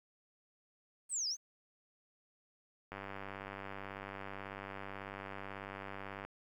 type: linear two-way sweep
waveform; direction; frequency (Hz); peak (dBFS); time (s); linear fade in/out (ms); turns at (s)
sine; down then up; 8790 to 4754 to 6550; -34; 1.09-1.37; 50; 1.28
type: click train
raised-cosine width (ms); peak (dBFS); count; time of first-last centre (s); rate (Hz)
0.5; -29; 328; 2.92-6.25; 98.2
effects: 11-bit